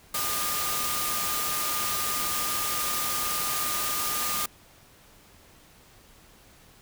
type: tone in noise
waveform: sine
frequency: 1214 Hz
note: D#6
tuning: 43 cents flat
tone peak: -33 dBFS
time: 0.14-4.46 s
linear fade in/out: 5 ms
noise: white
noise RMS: -29 dBFS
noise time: 0.14-4.46 s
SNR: -7 dB
effects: pink hiss -55 dBFS RMS until 6.81 s